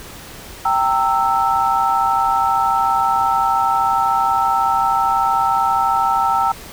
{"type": "chord", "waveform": "sine", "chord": "E diminished", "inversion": "first", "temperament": "equal with one note detuned", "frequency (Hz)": [784, 916.8, 1318.5], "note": ["G5", "Bb5", "E6"], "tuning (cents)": [0, -29, 0], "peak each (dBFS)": -18, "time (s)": [0.65, 6.52], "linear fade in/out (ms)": 5, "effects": ["pink hiss -36 dBFS RMS until 6.72 s"]}